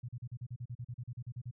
sine tone bursts, 121.3 Hz, B2, 31 cents flat, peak -38 dBFS, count 16, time 0.03-1.512 s, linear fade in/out 10 ms, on 57 ms, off 38 ms, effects none

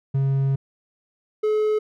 triangle tone pair in turn, 136.2 / 427.9 Hz, C#3 / A4, -30 / -48 cents, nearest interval octave + minor sixth, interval 1982 cents, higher second, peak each -16 dBFS, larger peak neither, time 0.14-0.56 / 1.43-1.79 s, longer first, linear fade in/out 10 ms, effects none

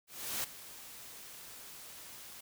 white noise with ADSR envelope, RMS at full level -35 dBFS, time 0.07-2.41 s, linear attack 370 ms, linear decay 5 ms, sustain -15 dB, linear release 9 ms, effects none

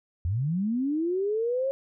sine linear sweep, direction up, 78.9 to 549 Hz, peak -24 dBFS, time 0.25-1.71 s, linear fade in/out 0 ms, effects none

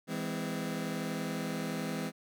sawtooth chord, E augmented, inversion none, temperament just, 164.81 / 206 / 257.5 Hz, E3 / G#3 / B#3, 0 / -14 / -28 cents, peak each -34 dBFS, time 0.07-2.12 s, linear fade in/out 50 ms, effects none

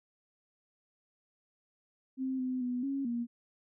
sine tone with pitch steps, 262.2 / 255.7 / 247.4 / 274.7 / 237.2 Hz, C4 / C4 / B3 / C#4 / A#3, +4 / -40 / +3 / -16 / +30 cents, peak -31 dBFS, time 2.17-3.27 s, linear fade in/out 50 ms, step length 220 ms, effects none

